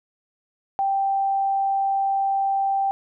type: tone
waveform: sine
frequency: 784 Hz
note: G5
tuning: in tune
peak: -19 dBFS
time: 0.79-2.91 s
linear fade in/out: 0 ms
effects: none